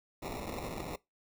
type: noise with sample-and-hold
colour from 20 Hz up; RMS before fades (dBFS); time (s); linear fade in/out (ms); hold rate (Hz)
white; -40; 0.22-0.96; 5; 1575
effects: noise-tail reverb RT60 0.2 s tail -22 dB re dry